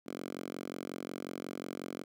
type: tone with high-pass filter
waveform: 5% pulse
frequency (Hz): 45.54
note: F#1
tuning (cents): -27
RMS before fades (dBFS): -42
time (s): 0.06-2.04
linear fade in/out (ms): 10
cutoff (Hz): 250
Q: 1.8
effects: none